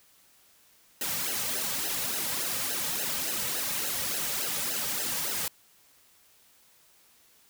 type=noise with flanger; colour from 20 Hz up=white; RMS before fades=-31 dBFS; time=1.01-5.48 s; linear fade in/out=2 ms; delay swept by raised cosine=0.85 to 2.95 ms; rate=3.5 Hz; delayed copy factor=-0.9; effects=white hiss -61 dBFS RMS until 7.49 s